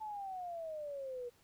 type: exponential sweep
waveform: sine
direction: down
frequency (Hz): 880 to 476.6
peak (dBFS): -40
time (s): 0-1.3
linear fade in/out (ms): 20
effects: pink hiss -69 dBFS RMS until 1.43 s